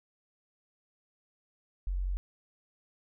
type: tone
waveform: sine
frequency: 45.91 Hz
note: F#1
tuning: 13 cents flat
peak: -29 dBFS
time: 1.87-2.17 s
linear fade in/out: 0 ms
effects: none